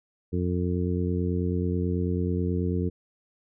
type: harmonic tone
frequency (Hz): 89.2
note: F2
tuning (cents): +37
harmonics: 1 / 2 / 3 / 4 / 5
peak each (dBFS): -27 / -29 / -32 / -33 / -34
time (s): 0.32-2.9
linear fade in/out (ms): 20
effects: none